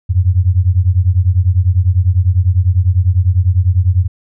sine beating tone pair, 87 / 97 Hz, F2 / G2, -6 / -18 cents, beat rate 10 Hz, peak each -11 / -12 dBFS, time 0.09-4.08 s, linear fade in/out 20 ms, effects none

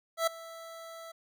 25% pulse tone with ADSR envelope, 659.3 Hz, E5, in tune, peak -20 dBFS, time 0.17-1.12 s, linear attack 100 ms, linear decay 8 ms, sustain -20 dB, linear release 9 ms, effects none

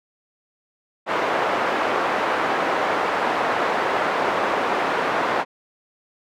pink band-pass noise, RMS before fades -22 dBFS, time 1.06-5.45 s, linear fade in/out 50 ms, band 510 to 1500 Hz, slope 12 dB/octave, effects none

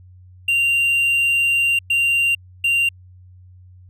triangle tone bursts at uneven times, 2773 Hz, F7, 13 cents flat, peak -13 dBFS, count 3, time 0.48-1.79 / 1.9-2.35 / 2.64-2.89 s, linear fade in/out 5 ms, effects added 91 Hz sine -42 dBFS peak until 3.89 s

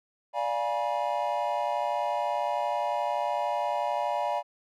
triangle chord, D diminished seventh, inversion none, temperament equal with one note detuned, 587.3 / 698.5 / 830.6 / 964.1 Hz, D5 / F5 / Ab5 / Cb6, 0 / 0 / 0 / -42 cents, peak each -30 dBFS, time 0.33-4.43 s, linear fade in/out 50 ms, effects none

